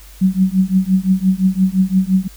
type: tone with tremolo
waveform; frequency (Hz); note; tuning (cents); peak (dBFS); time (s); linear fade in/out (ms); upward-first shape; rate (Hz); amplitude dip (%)
sine; 188.5; F#3; +32; -7; 0.21-2.28; 10; triangle; 5.8; 100
effects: added 50 Hz sine -38 dBFS peak until 2.36 s + white hiss -44 dBFS RMS until 2.36 s